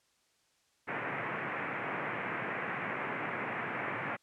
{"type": "band-pass noise", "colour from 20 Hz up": "white", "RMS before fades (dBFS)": -37, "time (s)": [0.87, 4.17], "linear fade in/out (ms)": 20, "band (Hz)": [110, 2300], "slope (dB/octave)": 48, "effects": ["white hiss -72 dBFS RMS until 4.22 s", "low-pass 8000 Hz 12 dB/octave"]}